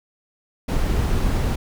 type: noise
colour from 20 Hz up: brown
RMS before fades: -20 dBFS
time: 0.68-1.56 s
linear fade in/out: 10 ms
effects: none